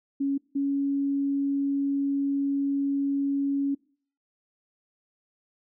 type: tone pair in turn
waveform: sine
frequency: 277.2 / 278.8 Hz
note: C#4 / C#4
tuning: 0 / +10 cents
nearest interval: unison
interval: 10 cents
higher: second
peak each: -23 dBFS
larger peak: neither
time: 0.2-0.38 / 0.55-3.75 s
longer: second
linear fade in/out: 10 ms
effects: noise-tail reverb RT60 0.5 s tail -24 dB re dry